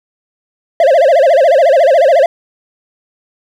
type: tone with vibrato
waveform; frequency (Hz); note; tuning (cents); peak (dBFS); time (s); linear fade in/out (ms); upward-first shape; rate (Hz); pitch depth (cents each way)
triangle; 601; D5; +40; -3; 0.8-2.26; 2; sine; 14; 250
effects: none